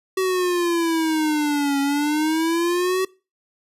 square exponential two-way sweep, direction down then up, 380 to 277.2 to 380 Hz, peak -19 dBFS, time 0.17-3.05 s, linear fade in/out 5 ms, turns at 1.8 s, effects noise-tail reverb RT60 0.3 s tail -22 dB re dry + resampled to 32000 Hz

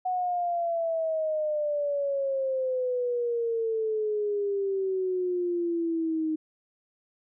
sine exponential sweep, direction down, 740 to 311.2 Hz, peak -25 dBFS, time 0.05-6.36 s, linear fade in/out 10 ms, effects none

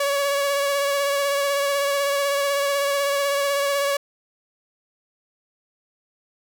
sawtooth tone with vibrato, 563 Hz, C#5, 27 cents sharp, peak -16 dBFS, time 0-3.97 s, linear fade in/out 5 ms, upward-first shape sine, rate 16 Hz, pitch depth 22 cents each way, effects none

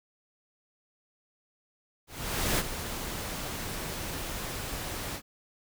pink noise with ADSR envelope, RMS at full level -26 dBFS, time 2.07-5.22 s, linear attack 520 ms, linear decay 32 ms, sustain -10 dB, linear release 70 ms, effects none

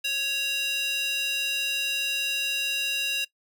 square tone with high-pass filter, 554.4 Hz, C#5, in tune, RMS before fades -27 dBFS, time 0.04-3.25 s, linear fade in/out 10 ms, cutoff 3000 Hz, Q 4.2, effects noise-tail reverb RT60 0.1 s tail -21 dB re dry

